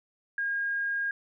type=tone; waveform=sine; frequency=1624 Hz; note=G#6; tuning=39 cents flat; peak=-27 dBFS; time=0.38-1.11 s; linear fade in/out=2 ms; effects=none